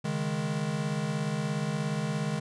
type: chord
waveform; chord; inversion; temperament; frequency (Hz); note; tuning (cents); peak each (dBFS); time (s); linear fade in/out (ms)
square; C# suspended second; none; equal; 138.59 / 155.56 / 207.7; C#3 / D#3 / G#3; 0 / 0 / 0; -36 / -32 / -34; 0.04-2.4; 10
effects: resampled to 22050 Hz